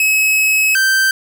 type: tone pair in turn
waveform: 45% pulse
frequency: 2568 / 1560.1 Hz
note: E7 / G6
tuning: -46 / -9 cents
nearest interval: major sixth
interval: 863 cents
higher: first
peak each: -11 dBFS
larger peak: neither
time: 0-0.75 / 0.75-1.11 s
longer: first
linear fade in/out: 2 ms
effects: none